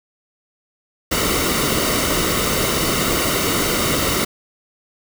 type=noise with comb filter; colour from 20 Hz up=pink; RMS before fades=-19 dBFS; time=1.11-4.25 s; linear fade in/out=10 ms; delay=1.2 ms; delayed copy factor=-0.6; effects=none